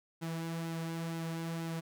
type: tone with flanger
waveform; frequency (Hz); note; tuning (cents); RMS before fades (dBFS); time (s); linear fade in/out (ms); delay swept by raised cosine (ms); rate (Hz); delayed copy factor
sawtooth; 164.9; E3; +1; -38; 0.21-1.81; 20; 1.7 to 4.5; 2.1; -0.5
effects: none